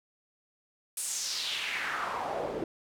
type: noise with band-pass filter sweep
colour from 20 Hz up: pink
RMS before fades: -34 dBFS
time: 0.97-2.64 s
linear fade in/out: 2 ms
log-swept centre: 9800 to 380 Hz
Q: 2.9
effects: none